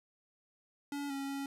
square tone with pitch steps, 284.8 / 275.3 / 276.9 Hz, C#4 / C#4 / C#4, +47 / -12 / -2 cents, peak -37 dBFS, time 0.92-1.46 s, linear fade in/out 2 ms, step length 180 ms, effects resampled to 32000 Hz + 11-bit

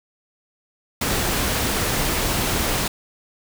pink noise, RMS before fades -22 dBFS, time 1.01-2.88 s, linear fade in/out 5 ms, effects none

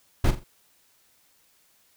brown noise with echo, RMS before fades -18 dBFS, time 0.24-0.31 s, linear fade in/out 5 ms, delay 43 ms, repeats 3, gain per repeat -10 dB, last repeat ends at 0.439 s, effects white hiss -63 dBFS RMS until 1.96 s

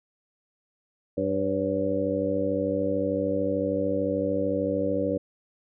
harmonic tone with a mistuned harmonic, 98 Hz, G2, in tune, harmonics 1 / 2 / 3 / 4 / 5 / 6, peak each -36 / -33 / -29 / -36 / -28 / -29 dBFS, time 1.17-5.18 s, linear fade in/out 10 ms, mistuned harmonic 6, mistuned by -74 cents, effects none

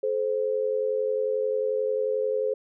sine tone pair together, 430.1 / 521.3 Hz, A4 / C5, -39 / -6 cents, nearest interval minor third, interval 333 cents, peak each -26 dBFS, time 0.03-2.54 s, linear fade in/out 5 ms, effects none

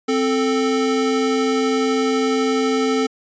square tone pair together, 261.6 / 440 Hz, C4 / A4, 0 / 0 cents, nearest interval major sixth, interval 900 cents, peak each -20 dBFS, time 0.08-3.07 s, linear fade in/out 10 ms, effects resampled to 16000 Hz

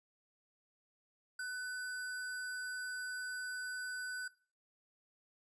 sine tone with sample-and-hold, 1497 Hz, F#6, 20 cents sharp, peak -38 dBFS, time 1.39-4.28 s, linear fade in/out 5 ms, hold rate 6300 Hz, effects noise-tail reverb RT60 0.4 s tail -21 dB re dry + resampled to 24000 Hz

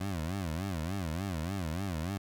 20% pulse tone with vibrato, 88.2 Hz, F2, 18 cents sharp, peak -28 dBFS, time 0-2.18 s, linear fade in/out 10 ms, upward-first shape sine, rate 3.4 Hz, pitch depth 220 cents each way, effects none

